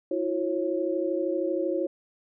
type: tone cluster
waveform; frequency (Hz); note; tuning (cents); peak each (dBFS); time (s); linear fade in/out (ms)
sine; 327.3 / 360.1 / 546; E4 / F#4 / C#5; -12 / -47 / -26; -29; 0.11-1.87; 5
effects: none